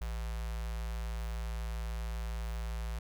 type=tone with notch filter; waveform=square; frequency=56.3 Hz; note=A1; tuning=40 cents sharp; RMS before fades=-37 dBFS; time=0.01-2.99 s; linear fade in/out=5 ms; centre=280 Hz; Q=0.64; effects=none